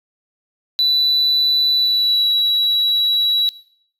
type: tone with pitch glide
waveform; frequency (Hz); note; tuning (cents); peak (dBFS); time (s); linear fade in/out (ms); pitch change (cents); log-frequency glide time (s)
triangle; 3975 to 3904; B7 to B7; +10 to -21; -11; 0.79-3.49; 0; -31; 1.74-2.32
effects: noise-tail reverb RT60 0.6 s tail -20 dB re dry + tanh soft clip ceiling -9 dBFS